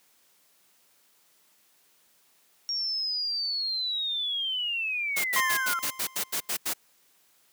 sine linear sweep, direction down, 5588 to 1331 Hz, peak -27 dBFS, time 2.69-5.79 s, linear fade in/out 0 ms
white noise bursts, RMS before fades -29 dBFS, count 10, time 5.16-6.737 s, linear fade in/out 10 ms, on 83 ms, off 83 ms
25% pulse tone with exponential decay, 1046.5 Hz, C6, in tune, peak -19 dBFS, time 5.36-6.51 s, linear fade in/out 2 ms, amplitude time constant 250 ms
effects white hiss -64 dBFS RMS until 7.52 s + high-pass 150 Hz 12 dB/octave

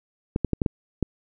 clicks, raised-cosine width 3 ms, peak -9 dBFS, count 6, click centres 0.361 / 0.447 / 0.533 / 0.618 / 0.662 / 1.027 s, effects none

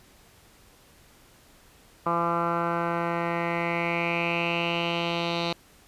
10% pulse tone with low-pass filter sweep, 170 Hz, F3, 46 cents flat, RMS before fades -27 dBFS, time 2.06-5.53 s, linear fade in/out 5 ms, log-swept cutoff 1200 to 3800 Hz, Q 5.1, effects pink hiss -56 dBFS RMS until 5.87 s + resampled to 32000 Hz

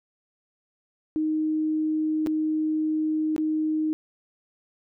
sine tone with dropouts, 311.1 Hz, D#4, in tune, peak -22 dBFS, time 1.16-3.93 s, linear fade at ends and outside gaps 0 ms, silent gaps 2.263-2.27 / 3.363-3.38 s, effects none

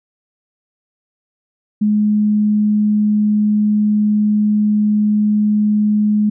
sine tone, 210.3 Hz, G#3, 22 cents sharp, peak -11 dBFS, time 1.81-6.3 s, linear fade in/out 10 ms, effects none

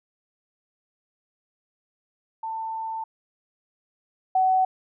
sine tone pair in turn, 892 / 751.3 Hz, A5 / F#5, +23 / +26 cents, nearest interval minor third, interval 297 cents, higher first, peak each -28 / -17 dBFS, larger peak second, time 2.43-3.04 / 4.35-4.65 s, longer first, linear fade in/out 5 ms, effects none

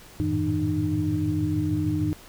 sine tone cluster, 91.9 / 105.6 / 112.1 / 158.4 / 304.5 Hz, F#2 / G#2 / A2 / D#3 / D#4, -11 / +29 / +33 / +31 / -37 cents, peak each -29 / -32 / -33 / -29 / -25 dBFS, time 0.2-2.13 s, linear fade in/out 0 ms, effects pink hiss -48 dBFS RMS until 2.28 s

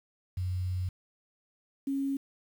sine tone pair in turn, 91.6 / 274.5 Hz, F#2 / C#4, -17 / -17 cents, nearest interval octave + perfect fifth, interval 1900 cents, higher second, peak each -29 / -28 dBFS, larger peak second, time 0.37-0.89 / 1.87-2.17 s, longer first, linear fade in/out 5 ms, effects 9-bit

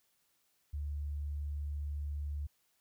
sine tone, 72.9 Hz, D2, 12 cents flat, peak -35 dBFS, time 0.73-2.47 s, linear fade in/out 10 ms, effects white hiss -75 dBFS RMS until 2.8 s

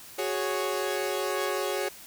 sawtooth chord, F# suspended second, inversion none, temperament equal, 370 / 415.3 / 554.4 Hz, F#4 / G#4 / C#5, 0 / 0 / 0 cents, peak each -28 dBFS, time 0.18-1.89 s, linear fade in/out 10 ms, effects white hiss -47 dBFS RMS until 2.06 s

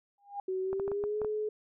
sine tone with exponential growth, 808 Hz, G#5, 48 cents flat, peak -31 dBFS, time 0.18-0.4 s, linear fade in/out 2 ms, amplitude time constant 46 ms
sine tone with pitch glide, 375.4 to 426.3 Hz, F#4 to G#4, +25 to +45 cents, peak -30 dBFS, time 0.48-1.49 s, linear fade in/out 5 ms, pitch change +220 cents, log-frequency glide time 0.62-1.19 s
clicks, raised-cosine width 1 ms, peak -26 dBFS, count 7, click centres 0.73 / 0.798 / 0.879 / 0.917 / 1.039 / 1.217 / 1.247 s
effects none

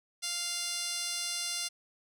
10% pulse tone with band-pass filter, 698 Hz, F5, 1 cent flat, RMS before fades -35 dBFS, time 0.22-1.69 s, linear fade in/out 20 ms, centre 6800 Hz, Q 4.8, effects none

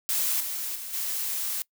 blue noise with level steps, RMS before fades -26 / -32 / -37 / -30 dBFS, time 0.09-1.62 s, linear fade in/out 0 ms, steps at 0.4 / 0.75 / 0.93 s, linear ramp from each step 10 ms, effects noise-tail reverb RT60 0.1 s tail -23 dB re dry

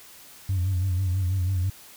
sine tone with vibrato, 92.5 Hz, F#2, in tune, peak -20 dBFS, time 0.49-1.7 s, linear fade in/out 5 ms, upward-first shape sine, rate 6.1 Hz, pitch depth 85 cents each way, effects tanh soft clip ceiling -19 dBFS + white hiss -48 dBFS RMS until 1.96 s

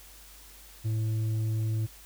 sine tone with tanh clipping, 110 Hz, A2, in tune, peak -27 dBFS, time 0.84-1.87 s, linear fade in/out 20 ms, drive 5 dB, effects added 50 Hz sine -53 dBFS peak until 2.05 s + white hiss -52 dBFS RMS until 2.05 s

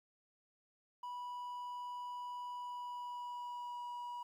triangle tone with pitch glide, 981 to 969.7 Hz, B5 to B5, -12 to -32 cents, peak -40 dBFS, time 1.03-4.23 s, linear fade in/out 5 ms, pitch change -20 cents, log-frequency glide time 2.56-3.81 s, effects 12-bit

